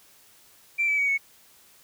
sine tone with pitch steps, 2349 / 2302 / 2256 / 2211 Hz, D7 / D7 / C#7 / C#7, 0 / -35 / +30 / -5 cents, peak -20 dBFS, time 0.78-1.18 s, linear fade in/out 20 ms, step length 100 ms, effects tanh soft clip ceiling -16 dBFS + white hiss -56 dBFS RMS until 1.83 s

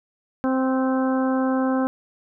harmonic tone with a mistuned harmonic, 261.6 Hz, C4, in tune, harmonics 1 / 2 / 3 / 4 / 5 / 6, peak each -20 / -26 / -30 / -32 / -34 / -36 dBFS, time 0.44-1.87 s, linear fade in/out 0 ms, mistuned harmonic 6, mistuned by -24 cents, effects none

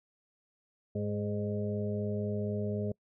harmonic tone with a mistuned harmonic, 103.83 Hz, G#2, in tune, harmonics 1 / 2 / 4 / 5 / 6, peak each -35 / -35 / -37 / -44 / -41 dBFS, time 0.95-2.92 s, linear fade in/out 5 ms, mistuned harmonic 6, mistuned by -20 cents, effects noise-tail reverb RT60 0.1 s tail -26 dB re dry

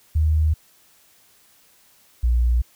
sine tone pair in turn, 77.78 / 59.83 Hz, D#2 / A#1, 0 / +46 cents, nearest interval perfect fourth, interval 454 cents, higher first, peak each -15 dBFS, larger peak neither, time 0.15-0.54 / 2.23-2.62 s, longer neither, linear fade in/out 10 ms, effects white hiss -56 dBFS RMS until 2.75 s

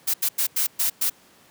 blue noise bursts at uneven times, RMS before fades -22 dBFS, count 6, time 0.07-0.14 / 0.22-0.29 / 0.38-0.47 / 0.56-0.67 / 0.79-0.9 / 1.01-1.1 s, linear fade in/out 10 ms, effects pink hiss -54 dBFS RMS until 1.5 s + high-pass 150 Hz 12 dB/octave

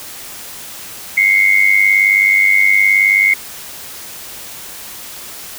sine tone pair together, 2093 / 2192 Hz, C7 / C#7, 0 / -20 cents, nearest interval minor second, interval 80 cents, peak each -11 dBFS, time 1.17-3.34 s, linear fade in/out 5 ms, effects white hiss -31 dBFS RMS until 5.58 s

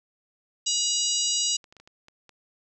harmonic tone, 962 Hz, B5, 46 cents flat, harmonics 3 / 4 / 5 / 6 / 7 / 8, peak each -30 / -30 / -30 / -30 / -30 / -30 dBFS, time 0.66-1.57 s, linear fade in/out 10 ms
clicks, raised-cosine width 0.2 ms, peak -33 dBFS, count 7, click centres 1.642 / 1.725 / 1.767 / 1.8 / 1.875 / 2.084 / 2.293 s
effects none

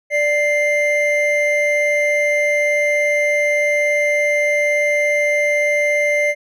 triangle tone pair together, 589.4 / 2093 Hz, D5 / C7, +6 / 0 cents, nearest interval octave + minor seventh, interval 2194 cents, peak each -15 dBFS, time 0.1-6.35 s, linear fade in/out 50 ms, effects none

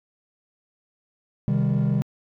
triangle chord, C minor, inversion none, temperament equal with one note detuned, 130.81 / 155.56 / 199.42 Hz, C3 / Eb3 / G3, 0 / 0 / +30 cents, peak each -20 / -21 / -21 dBFS, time 1.48-2.02 s, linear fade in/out 0 ms, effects tanh soft clip ceiling -13 dBFS

